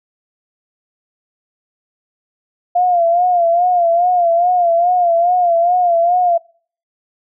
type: tone with vibrato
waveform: sine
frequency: 698.5 Hz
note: F5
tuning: in tune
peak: -10 dBFS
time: 2.75-6.38 s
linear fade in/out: 10 ms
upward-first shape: sine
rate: 2.4 Hz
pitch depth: 71 cents each way
effects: noise-tail reverb RT60 0.5 s tail -26 dB re dry